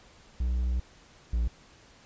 triangle tone pair in turn, 61.6 / 58.14 Hz, B1 / A#1, -4 / -4 cents, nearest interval minor second, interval 100 cents, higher first, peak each -23 / -22 dBFS, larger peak second, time 0.4-0.8 / 1.33-1.48 s, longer first, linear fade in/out 5 ms, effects pink hiss -56 dBFS RMS until 2.05 s + resampled to 16000 Hz

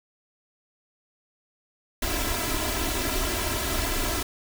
pink noise with comb filter, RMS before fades -27 dBFS, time 2.02-4.23 s, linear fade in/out 5 ms, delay 3 ms, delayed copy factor +1, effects none

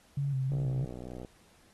sine tone with vibrato, 136.2 Hz, C#3, 30 cents flat, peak -28 dBFS, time 0.17-0.85 s, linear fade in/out 5 ms, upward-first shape square, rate 3.1 Hz, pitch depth 52 cents each way
click train, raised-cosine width 2 ms, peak -29 dBFS, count 46, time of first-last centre 0.52-1.248 s, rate 61.8 Hz
effects pink hiss -63 dBFS RMS until 1.73 s + AAC 32 kbps

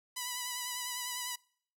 5% pulse tone with vibrato, 987.8 Hz, B5, in tune, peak -24 dBFS, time 0.16-1.36 s, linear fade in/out 10 ms, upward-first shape triangle, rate 10 Hz, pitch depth 41 cents each way, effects noise-tail reverb RT60 0.6 s tail -26 dB re dry

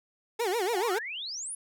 30% pulse tone with vibrato, 415.3 Hz, G#4, in tune, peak -24 dBFS, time 0.39-0.99 s, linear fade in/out 10 ms, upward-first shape sine, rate 7 Hz, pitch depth 260 cents each way
sine exponential sweep, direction up, 686 to 10710 Hz, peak -34 dBFS, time 0.73-1.55 s, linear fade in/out 5 ms
effects none

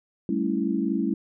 sine chord, A dominant seventh, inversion third, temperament equal, 196 / 220 / 277.2 / 329.6 Hz, G3 / A3 / C#4 / E4, 0 / 0 / 0 / 0 cents, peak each -28 dBFS, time 0.29-1.14 s, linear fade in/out 2 ms, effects none

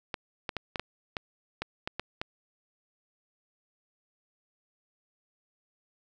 clicks, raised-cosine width 0.3 ms, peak -16 dBFS, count 10, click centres 0.142 / 0.492 / 0.567 / 0.758 / 0.796 / 1.168 / 1.62 / 1.875 / 1.996 / 2.215 s, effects none

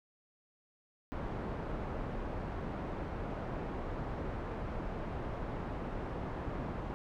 pink low-pass noise, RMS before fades -39 dBFS, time 1.12-6.94 s, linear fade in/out 0 ms, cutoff 1100 Hz, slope 12 dB/octave, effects none

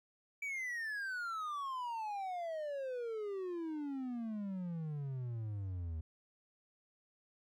triangle exponential sweep, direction down, 2317 to 77.7 Hz, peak -36 dBFS, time 0.42-6.01 s, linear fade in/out 5 ms, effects none

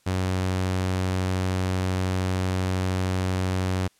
sawtooth tone, 92.9 Hz, F#2, 7 cents sharp, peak -19 dBFS, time 0.06-3.88 s, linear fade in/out 10 ms, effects white hiss -63 dBFS RMS until 3.99 s + low-pass 10000 Hz 12 dB/octave

